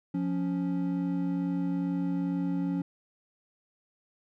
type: tone pair together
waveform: triangle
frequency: 176.7 / 279 Hz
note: F3 / C#4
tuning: +21 / +11 cents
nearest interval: minor sixth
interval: 790 cents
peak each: -28 dBFS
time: 0.14-2.82 s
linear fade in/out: 5 ms
effects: none